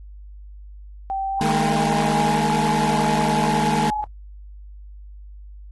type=tone with pitch glide; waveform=sine; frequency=777 to 847.3 Hz; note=G5 to G#5; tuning=-16 to +34 cents; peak=-22 dBFS; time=1.1-4.04 s; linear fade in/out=0 ms; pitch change=+150 cents; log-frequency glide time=1.28-2.54 s
type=chord; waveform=sawtooth; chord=D# suspended fourth; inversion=none; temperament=equal with one note detuned; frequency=155.56 / 207.7 / 227.9 Hz; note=D#3 / G#3 / A#3; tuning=0 / 0 / -39 cents; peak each=-20 dBFS; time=1.41-3.9 s; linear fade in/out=0 ms
effects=added 50 Hz sine -37 dBFS peak until 5.71 s + AAC 32 kbps